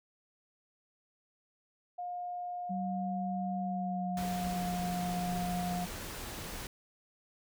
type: tone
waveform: sine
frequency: 712 Hz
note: F5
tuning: 33 cents sharp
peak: -36 dBFS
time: 1.98-5.85 s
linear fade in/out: 10 ms
type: tone with pitch glide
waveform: sine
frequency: 189.9 to 178.21 Hz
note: F#3 to F3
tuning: +45 to +35 cents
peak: -34 dBFS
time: 2.69-5.87 s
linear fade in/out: 20 ms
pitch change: -110 cents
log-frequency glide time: 3.59-4.81 s
type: noise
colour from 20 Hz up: pink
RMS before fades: -42 dBFS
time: 4.17-6.67 s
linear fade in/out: 2 ms
effects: none